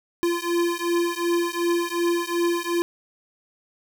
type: beating tone pair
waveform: square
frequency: 342.6 / 345.3 Hz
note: F4 / F4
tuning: -33 / -20 cents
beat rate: 2.7 Hz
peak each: -25 / -25 dBFS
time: 0.23-2.82 s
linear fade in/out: 0 ms
effects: none